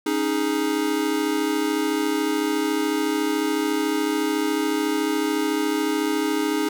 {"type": "chord", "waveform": "square", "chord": "C# suspended second", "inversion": "none", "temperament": "equal", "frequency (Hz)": [277.2, 311.1, 415.3], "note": ["C#4", "D#4", "G#4"], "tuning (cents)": [0, 0, 0], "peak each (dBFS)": [-28, -24, -27], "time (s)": [0.06, 6.69], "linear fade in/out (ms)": 5, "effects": []}